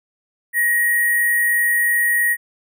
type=tone with sample-and-hold; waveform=sine; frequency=1891 Hz; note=A#6; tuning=24 cents sharp; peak=-14 dBFS; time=0.53-2.37 s; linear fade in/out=50 ms; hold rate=11025 Hz; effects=none